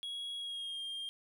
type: tone with pitch glide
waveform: triangle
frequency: 3322 to 3209 Hz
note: G#7 to G7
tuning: 0 to +40 cents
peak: -37 dBFS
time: 0.03-1.09 s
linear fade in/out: 0 ms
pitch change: -60 cents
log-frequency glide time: 0.37-0.81 s
effects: none